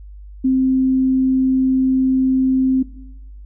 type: tone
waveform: sine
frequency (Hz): 261.6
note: C4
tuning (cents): 0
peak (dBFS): -12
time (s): 0.44-2.83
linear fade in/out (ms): 10
effects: noise-tail reverb RT60 0.9 s tail -18 dB re dry + added 50 Hz sine -34 dBFS peak until 3.45 s